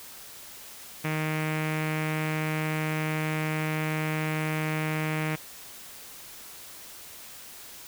sawtooth tone with low-pass filter, 155.56 Hz, D#3, in tune, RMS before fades -29 dBFS, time 1.04-5.36 s, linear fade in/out 10 ms, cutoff 2300 Hz, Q 3.5, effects white hiss -45 dBFS RMS until 7.87 s

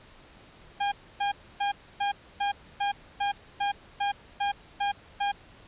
40% pulse tone bursts, 808 Hz, G#5, 48 cents flat, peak -24 dBFS, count 12, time 0.8-5.32 s, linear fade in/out 10 ms, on 120 ms, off 280 ms, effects pink hiss -53 dBFS RMS until 5.67 s + resampled to 8000 Hz

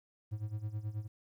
triangle tone with tremolo, 106.5 Hz, G#2, 44 cents sharp, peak -31 dBFS, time 0.31-1.08 s, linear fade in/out 20 ms, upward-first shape sine, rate 9.3 Hz, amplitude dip 80%, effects 12-bit

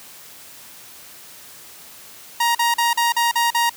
sawtooth tone bursts, 940 Hz, A#5, 14 cents sharp, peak -12 dBFS, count 7, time 2.4-3.696 s, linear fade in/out 5 ms, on 150 ms, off 41 ms, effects white hiss -42 dBFS RMS until 3.76 s + high-pass 80 Hz 12 dB/octave

